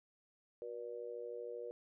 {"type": "tone with amplitude modulation", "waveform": "sine", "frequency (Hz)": 478.9, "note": "A#4", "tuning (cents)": 47, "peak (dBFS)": -38, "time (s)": [0.62, 1.71], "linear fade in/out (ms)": 0, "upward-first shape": "sine", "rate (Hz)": 113, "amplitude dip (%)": 95, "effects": []}